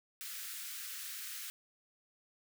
white high-pass noise, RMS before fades -44 dBFS, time 0.21-1.5 s, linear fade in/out 0 ms, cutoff 1300 Hz, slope 48 dB/octave, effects none

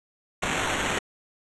violet noise with sample-and-hold, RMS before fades -27 dBFS, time 0.42-0.99 s, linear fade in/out 10 ms, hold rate 4900 Hz, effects resampled to 24000 Hz

